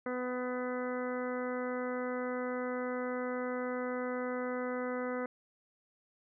harmonic tone, 250.2 Hz, B3, 23 cents sharp, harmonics 1 / 2 / 3 / 4 / 5 / 6 / 7 / 8, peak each -38 / -36 / -47 / -47 / -44 / -46 / -52 / -48 dBFS, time 0.06-5.26 s, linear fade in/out 2 ms, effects none

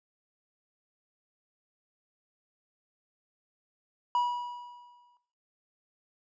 triangle tone with exponential decay, 971 Hz, B5, 30 cents flat, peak -21 dBFS, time 4.15-5.17 s, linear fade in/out 1 ms, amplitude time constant 220 ms, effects noise-tail reverb RT60 0.7 s tail -18 dB re dry + resampled to 16000 Hz

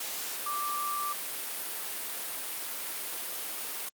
sine tone in noise, 1174.7 Hz, D6, in tune, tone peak -31 dBFS, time 0.46-1.13 s, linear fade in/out 5 ms, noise white, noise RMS -36 dBFS, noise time 0-3.89 s, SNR +2 dB, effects high-pass 300 Hz 12 dB/octave + Opus 48 kbps

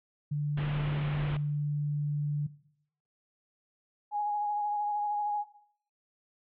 sine tone, 146.83 Hz, D3, in tune, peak -28 dBFS, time 0.31-2.47 s, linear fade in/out 10 ms
pink low-pass noise, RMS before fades -39 dBFS, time 0.57-1.37 s, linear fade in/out 5 ms, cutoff 3300 Hz, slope 48 dB/octave
sine tone with vibrato, 830.6 Hz, G#5, in tune, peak -28 dBFS, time 4.11-5.45 s, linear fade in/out 50 ms, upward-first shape sine, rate 13 Hz, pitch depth 18 cents each way
effects noise-tail reverb RT60 0.7 s tail -18 dB re dry

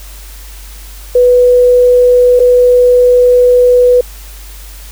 sine tone with dropouts, 493.9 Hz, B4, in tune, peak -3 dBFS, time 1.15-4.01 s, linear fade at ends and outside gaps 5 ms, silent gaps 2.394-2.4 s, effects added 49 Hz sine -28 dBFS peak until 4.91 s + white hiss -35 dBFS RMS until 4.91 s

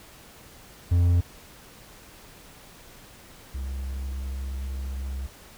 triangle tone pair in turn, 87.31 / 66.45 Hz, F2 / C2, 0 / +27 cents, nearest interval perfect fourth, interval 473 cents, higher first, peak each -15 / -27 dBFS, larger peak first, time 0.91-1.21 / 3.54-5.27 s, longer second, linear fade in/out 10 ms, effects pink hiss -49 dBFS RMS until 5.57 s

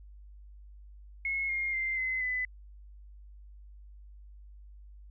sine tone with pitch steps, 2175 / 2131 / 2089 / 2047 / 2006 Hz, C#7 / C7 / C7 / C7 / B6, -33 / +31 / -3 / -38 / +26 cents, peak -29 dBFS, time 1.25-2.45 s, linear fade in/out 2 ms, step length 240 ms, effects added 50 Hz sine -48 dBFS peak until 5.1 s

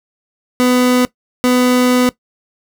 30% pulse tone pair in turn, 249.7 / 249.7 Hz, B3 / B3, +19 / +19 cents, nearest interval unison, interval 0 cents, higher neither, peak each -7 dBFS, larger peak neither, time 0.6-1.05 / 1.44-2.09 s, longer second, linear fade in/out 0 ms, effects noise-tail reverb RT60 0.1 s tail -19 dB re dry

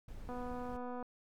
brown noise, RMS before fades -48 dBFS, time 0.08-0.77 s, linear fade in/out 5 ms
click train, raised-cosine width 1 ms, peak -31 dBFS, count 183, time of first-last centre 0.29-1.027 s, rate 247 Hz
effects MP3 96 kbps

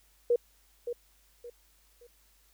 sine tone with echo, 479.2 Hz, A#4, 48 cents sharp, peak -21 dBFS, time 0.3-0.36 s, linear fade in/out 5 ms, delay 570 ms, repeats 3, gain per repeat -10 dB, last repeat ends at 2.07 s, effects added 50 Hz sine -66 dBFS peak until 2.53 s + white hiss -66 dBFS RMS until 2.53 s

